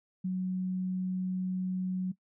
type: tone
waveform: sine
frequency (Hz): 185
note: F#3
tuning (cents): 0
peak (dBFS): -29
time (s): 0.24-2.12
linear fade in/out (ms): 10
effects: noise-tail reverb RT60 0.1 s tail -18 dB re dry